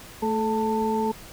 sine tone cluster, 220.7 / 433.9 / 890 Hz, A3 / A4 / A5, +5 / -24 / +20 cents, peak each -26 dBFS, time 0.22-1.12 s, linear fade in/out 10 ms, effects pink hiss -44 dBFS RMS until 1.32 s

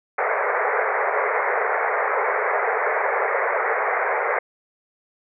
pink band-pass noise, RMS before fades -22 dBFS, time 0.18-4.39 s, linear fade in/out 5 ms, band 410 to 2200 Hz, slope 96 dB/octave, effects none

